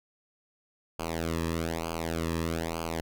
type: tone with flanger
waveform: sawtooth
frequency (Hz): 82.41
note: E2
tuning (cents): 0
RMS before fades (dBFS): -32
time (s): 0.99-3.01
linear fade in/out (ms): 5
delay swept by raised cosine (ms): 0.53 to 1.39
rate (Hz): 1.1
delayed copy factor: -1
effects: none